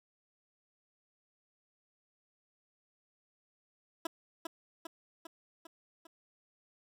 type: tone with echo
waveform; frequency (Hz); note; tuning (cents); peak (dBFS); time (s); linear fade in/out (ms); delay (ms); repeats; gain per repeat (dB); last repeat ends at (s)
15% pulse; 329.6; E4; 0; -26; 4.05-4.07; 5; 400; 5; -4; 6.07
effects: none